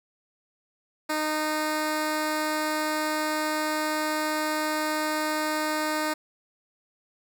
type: tone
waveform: 10% pulse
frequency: 307.6 Hz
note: D#4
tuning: 20 cents flat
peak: -17 dBFS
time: 1.09-6.14 s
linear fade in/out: 10 ms
effects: none